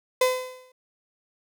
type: tone with exponential decay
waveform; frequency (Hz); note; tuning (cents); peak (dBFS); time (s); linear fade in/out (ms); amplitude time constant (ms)
35% pulse; 509; C5; -48; -14; 0.21-0.72; 5; 110
effects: none